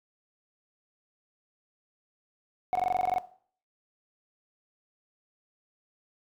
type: tone bursts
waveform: sine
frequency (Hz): 735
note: F#5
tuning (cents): -12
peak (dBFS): -20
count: 11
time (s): 2.73-3.183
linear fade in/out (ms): 0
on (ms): 23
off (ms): 20
effects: noise-tail reverb RT60 0.5 s tail -18 dB re dry + tanh soft clip ceiling -22 dBFS